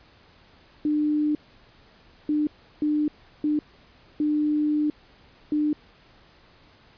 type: tone bursts at uneven times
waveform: sine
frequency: 300 Hz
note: D4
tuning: 37 cents sharp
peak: -20 dBFS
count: 6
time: 0.85-1.35 / 2.29-2.47 / 2.82-3.08 / 3.44-3.59 / 4.2-4.9 / 5.52-5.73 s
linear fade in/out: 2 ms
effects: pink hiss -55 dBFS RMS until 6.97 s + resampled to 11025 Hz